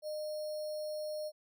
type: tone with sample-and-hold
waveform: sine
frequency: 610 Hz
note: D#5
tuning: 34 cents flat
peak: -36 dBFS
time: 0.02-1.32 s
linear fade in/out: 50 ms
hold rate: 4900 Hz
effects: none